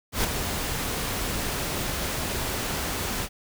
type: noise with ADSR envelope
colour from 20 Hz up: pink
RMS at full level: -22 dBFS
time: 0.12-3.29 s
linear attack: 120 ms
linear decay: 10 ms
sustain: -7 dB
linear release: 57 ms
effects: none